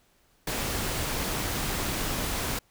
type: noise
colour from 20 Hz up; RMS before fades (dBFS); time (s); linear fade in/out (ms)
pink; -30; 0.47-2.59; 5
effects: pink hiss -65 dBFS RMS until 2.7 s